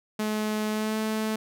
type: tone with pitch glide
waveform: sawtooth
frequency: 214.1 to 217.8 Hz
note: A3 to A3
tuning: -47 to -17 cents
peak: -22 dBFS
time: 0.19-1.36 s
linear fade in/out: 5 ms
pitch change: +30 cents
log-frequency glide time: 0.7-0.97 s
effects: none